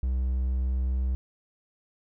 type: tone with pitch glide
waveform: triangle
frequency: 63.7 to 64.11 Hz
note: C2 to C2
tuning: -46 to -35 cents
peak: -22 dBFS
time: 0.03-1.15 s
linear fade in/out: 0 ms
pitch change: +11 cents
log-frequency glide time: 0.2-1.02 s
effects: none